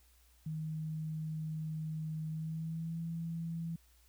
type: tone with pitch glide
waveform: sine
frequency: 156.8 to 165.74 Hz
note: D#3 to E3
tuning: +14 to +10 cents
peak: -36 dBFS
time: 0.46-3.76 s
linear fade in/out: 5 ms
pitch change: +96 cents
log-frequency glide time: 2.28-3 s
effects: added 60 Hz sine -64 dBFS peak until 4.08 s + white hiss -69 dBFS RMS until 4.08 s